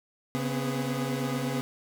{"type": "tone cluster", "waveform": "30% pulse", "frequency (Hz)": [136.5, 246.3, 255.3, 411.6], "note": ["C#3", "B3", "C4", "G#4"], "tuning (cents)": [-26, -5, -42, -16], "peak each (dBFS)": [-29, -30, -33, -36], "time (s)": [0.35, 1.61], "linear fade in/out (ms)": 0, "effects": []}